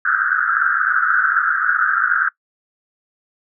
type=band-pass noise; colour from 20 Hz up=white; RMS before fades=-17 dBFS; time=0.05-2.29 s; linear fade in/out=5 ms; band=1300 to 1600 Hz; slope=96 dB/octave; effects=noise-tail reverb RT60 0.1 s tail -22 dB re dry